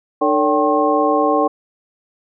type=tone cluster; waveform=sine; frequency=301.5 / 447.8 / 569 / 773 / 1074 Hz; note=D4 / A4 / C#5 / G5 / C6; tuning=+46 / +30 / +45 / -24 / +45 cents; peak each=-19 dBFS; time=0.21-1.48 s; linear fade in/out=10 ms; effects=none